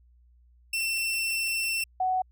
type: tone pair in turn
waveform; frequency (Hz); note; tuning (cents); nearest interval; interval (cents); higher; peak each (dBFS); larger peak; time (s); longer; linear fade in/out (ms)
sawtooth / sine; 2694 / 744.5; E7 / F#5; +37 / +11; octave + minor seventh; 2226; first; -23; neither; 0.73-1.84 / 2-2.22; first; 5
effects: added 60 Hz sine -56 dBFS peak until 2.31 s